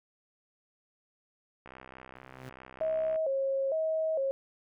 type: click train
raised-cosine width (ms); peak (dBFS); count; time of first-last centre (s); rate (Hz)
0.5; -32; 98; 1.66-3.159; 64.7
type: tone with exponential growth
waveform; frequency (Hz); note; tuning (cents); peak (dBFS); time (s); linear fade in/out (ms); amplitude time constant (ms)
sawtooth; 128.8; C3; -27; -37; 2.15-2.49; 2; 73
type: tone with vibrato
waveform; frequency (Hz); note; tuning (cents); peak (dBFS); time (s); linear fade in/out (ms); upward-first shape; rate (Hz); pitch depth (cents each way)
sine; 587.3; D5; 0; -27; 2.81-4.31; 0; square; 1.1; 140
effects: none